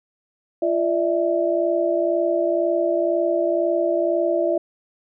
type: tone cluster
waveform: sine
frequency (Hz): 344 / 592 / 654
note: F4 / D5 / E5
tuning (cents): -26 / +14 / -14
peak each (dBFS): -22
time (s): 0.62-4.58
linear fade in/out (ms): 5
effects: none